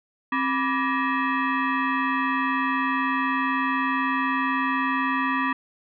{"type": "tone with frequency modulation", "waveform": "sine", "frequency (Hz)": 450, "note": "A4", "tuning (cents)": 39, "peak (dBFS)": -21, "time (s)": [0.32, 5.53], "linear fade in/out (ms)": 5, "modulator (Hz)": 716, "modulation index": 2.4, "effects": []}